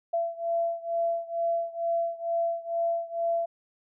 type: beating tone pair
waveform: sine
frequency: 674 / 676.2 Hz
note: E5 / E5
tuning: +38 / +44 cents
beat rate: 2.2 Hz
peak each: -28 / -30 dBFS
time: 0.13-3.46 s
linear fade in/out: 10 ms
effects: none